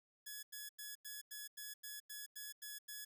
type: tone bursts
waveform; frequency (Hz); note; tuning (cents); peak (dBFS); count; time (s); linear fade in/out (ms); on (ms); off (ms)
5% pulse; 1695; G#6; +35; -36; 11; 0.26-3.05; 10; 170; 92
effects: none